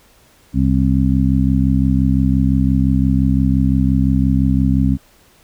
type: harmonic tone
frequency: 65.8 Hz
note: C2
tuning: 10 cents sharp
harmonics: 1 / 2 / 3 / 4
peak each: -17 / -17 / -17 / -17 dBFS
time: 0.53-4.98 s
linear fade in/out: 50 ms
effects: pink hiss -51 dBFS RMS until 5.43 s